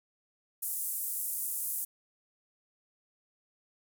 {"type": "band-pass noise", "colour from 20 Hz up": "white", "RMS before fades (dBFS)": -35, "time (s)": [0.62, 1.85], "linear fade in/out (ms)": 10, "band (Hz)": [9100, 15000], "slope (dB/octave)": 24, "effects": []}